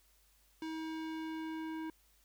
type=tone with low-pass filter sweep; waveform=square; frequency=319 Hz; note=D#4; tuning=43 cents sharp; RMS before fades=-41 dBFS; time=0.62-1.9 s; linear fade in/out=2 ms; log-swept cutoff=5100 to 2000 Hz; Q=0.83; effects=added 50 Hz sine -70 dBFS peak until 2.24 s + white hiss -70 dBFS RMS until 2.24 s